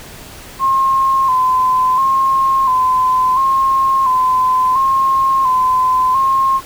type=tone with vibrato; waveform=sine; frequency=1046.5 Hz; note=C6; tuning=in tune; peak=-10 dBFS; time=0.59-6.61 s; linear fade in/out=50 ms; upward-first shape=square; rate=0.72 Hz; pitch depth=40 cents each way; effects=pink hiss -35 dBFS RMS until 6.65 s